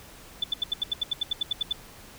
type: tone bursts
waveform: sine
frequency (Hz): 3497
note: A7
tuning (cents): -11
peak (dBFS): -22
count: 14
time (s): 0.42-1.727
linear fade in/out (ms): 5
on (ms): 20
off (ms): 79
effects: pink hiss -48 dBFS RMS until 2.18 s